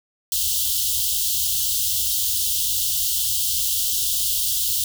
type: band-stop noise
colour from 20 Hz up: white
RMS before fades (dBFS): -22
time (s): 0.32-4.84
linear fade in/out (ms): 2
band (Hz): 110 to 2900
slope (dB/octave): 96
effects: none